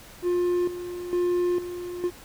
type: tone with tremolo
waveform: triangle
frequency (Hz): 354.2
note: F4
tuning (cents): +24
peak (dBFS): -19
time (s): 0.22-2.11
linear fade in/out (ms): 50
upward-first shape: square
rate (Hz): 1.1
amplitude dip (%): 70
effects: pink hiss -47 dBFS RMS until 2.24 s